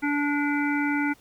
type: harmonic tone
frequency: 290 Hz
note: D4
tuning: 22 cents flat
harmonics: 1 / 3 / 5 / 7 / 8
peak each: -24 / -32 / -30 / -32 / -35 dBFS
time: 0.02-1.14 s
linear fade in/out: 20 ms
effects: pink hiss -57 dBFS RMS until 1.2 s